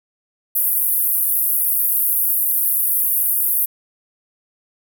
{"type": "band-pass noise", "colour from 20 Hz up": "white", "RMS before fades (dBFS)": -18, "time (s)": [0.55, 3.66], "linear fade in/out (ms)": 10, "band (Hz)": [11000, 16000], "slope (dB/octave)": 48, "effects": []}